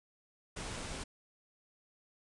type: low-pass noise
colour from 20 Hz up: pink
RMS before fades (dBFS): -42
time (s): 0.56-1.04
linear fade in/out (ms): 10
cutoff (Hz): 10000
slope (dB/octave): 96
effects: none